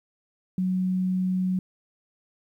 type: tone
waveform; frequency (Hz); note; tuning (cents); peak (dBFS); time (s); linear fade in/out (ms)
sine; 185; F#3; 0; -22; 0.58-1.59; 2
effects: 10-bit